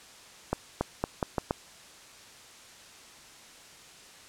accelerating click train, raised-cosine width 1 ms, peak -12 dBFS, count 6, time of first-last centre 0.53-1.509 s, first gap 280 ms, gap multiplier 0.82, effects white hiss -51 dBFS RMS until 4.28 s + low-pass 8000 Hz 12 dB/octave

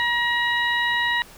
harmonic tone with a mistuned harmonic, 960 Hz, B5, 49 cents flat, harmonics 1 / 2 / 3 / 4, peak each -26 / -21 / -31 / -29 dBFS, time 0-1.22 s, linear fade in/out 0 ms, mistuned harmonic 2, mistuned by -23 cents, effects pink hiss -46 dBFS RMS until 1.37 s

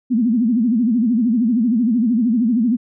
sine tone with vibrato, 233.1 Hz, A#3, in tune, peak -13 dBFS, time 0.1-2.77 s, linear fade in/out 20 ms, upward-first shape sine, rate 13 Hz, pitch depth 170 cents each way, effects none

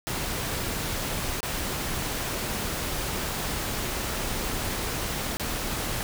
pink noise with dropouts, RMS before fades -30 dBFS, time 0.07-6.03 s, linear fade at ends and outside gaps 0 ms, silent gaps 1.405-1.43 / 5.37-5.397 s, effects none

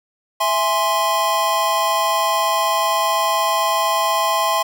square chord, E augmented, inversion none, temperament equal, 659.3 / 830.6 / 1046.5 Hz, E5 / G#5 / B#5, 0 / 0 / 0 cents, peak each -23 / -23 / -19 dBFS, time 0.4-4.63 s, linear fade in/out 10 ms, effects none

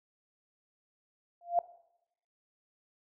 sine tone with exponential growth, 693 Hz, F5, 14 cents flat, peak -20 dBFS, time 1.41-1.59 s, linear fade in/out 2 ms, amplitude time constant 38 ms, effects noise-tail reverb RT60 0.8 s tail -18 dB re dry

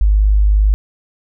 sine tone, 51.2 Hz, G#1, 24 cents flat, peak -8 dBFS, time 0.01-0.74 s, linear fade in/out 0 ms, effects none

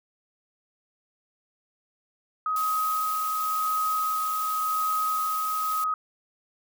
sine tone with tremolo, 1262 Hz, D#6, 24 cents sharp, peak -23 dBFS, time 2.46-5.94 s, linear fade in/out 2 ms, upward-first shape sine, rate 0.91 Hz, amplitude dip 25%
blue noise, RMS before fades -36 dBFS, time 2.56-5.84 s, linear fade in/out 2 ms
effects none

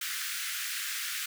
pink high-pass noise, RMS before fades -35 dBFS, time 0.01-1.26 s, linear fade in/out 5 ms, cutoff 1400 Hz, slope 48 dB/octave, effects none

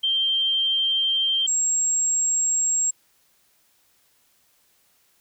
sine tone pair in turn, 3154 / 7567 Hz, G7 / A#8, +10 / +25 cents, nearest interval octave + minor third, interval 1515 cents, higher second, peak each -19 dBFS, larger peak neither, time 0.03-1.47 / 1.47-2.91 s, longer neither, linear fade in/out 10 ms, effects white hiss -63 dBFS RMS until 5.2 s

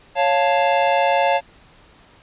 square chord, Db augmented, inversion none, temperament equal, 554.4 / 698.5 / 880 Hz, Db5 / F5 / A5, 0 / 0 / 0 cents, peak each -20 dBFS, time 0.15-1.41 s, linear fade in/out 50 ms, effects pink hiss -50 dBFS RMS until 2.22 s + resampled to 8000 Hz

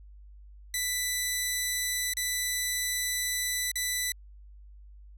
10% pulse tone with dropouts, 1986 Hz, B6, 9 cents sharp, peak -19 dBFS, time 0.74-4.12 s, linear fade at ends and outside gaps 2 ms, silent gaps 2.136-2.169 / 3.716-3.756 s, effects added 50 Hz sine -47 dBFS peak until 5.17 s

